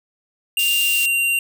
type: tone with pitch glide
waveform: square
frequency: 2792 to 2768 Hz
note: F7 to F7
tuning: -1 to -16 cents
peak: -17 dBFS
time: 0.57-1.39 s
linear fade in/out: 2 ms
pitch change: -15 cents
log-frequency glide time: 0.78-1.08 s
type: high-pass noise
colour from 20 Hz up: white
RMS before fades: -26 dBFS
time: 0.59-1.06 s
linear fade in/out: 2 ms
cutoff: 2700 Hz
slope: 24 dB/octave
effects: none